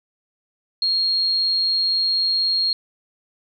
sine tone, 4259 Hz, C8, 30 cents sharp, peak -17 dBFS, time 0.82-2.73 s, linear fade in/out 2 ms, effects none

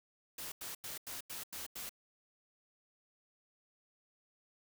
white noise bursts, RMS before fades -44 dBFS, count 7, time 0.38-1.894 s, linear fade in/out 5 ms, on 140 ms, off 89 ms, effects none

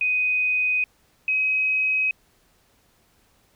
sine tone pair in turn, 2500 / 2536 Hz, D#7 / D#7, +8 / +32 cents, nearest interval unison, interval 24 cents, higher second, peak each -19 / -19 dBFS, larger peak neither, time 0.01-0.84 / 1.28-2.11 s, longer neither, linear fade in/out 2 ms, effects pink hiss -62 dBFS RMS until 3.55 s

